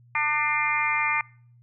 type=harmonic tone; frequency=299.6 Hz; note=D4; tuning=35 cents sharp; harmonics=3 / 4 / 5 / 6 / 7 / 8; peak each=-29 / -29 / -37 / -33 / -26 / -28 dBFS; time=0.15-1.21 s; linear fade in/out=2 ms; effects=noise-tail reverb RT60 0.5 s tail -24 dB re dry + added 120 Hz sine -52 dBFS peak until 1.62 s